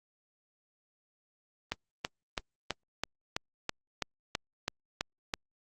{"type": "click train", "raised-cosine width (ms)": 0.2, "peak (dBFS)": -13, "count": 12, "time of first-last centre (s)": [1.72, 5.338], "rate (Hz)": 3.04, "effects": ["Opus 32 kbps"]}